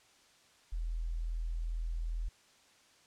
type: tone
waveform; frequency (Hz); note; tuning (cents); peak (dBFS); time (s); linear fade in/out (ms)
sine; 41.2; E1; 0; -33; 0.72-2.29; 10
effects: white hiss -64 dBFS RMS until 3.06 s + low-pass 7000 Hz 12 dB/octave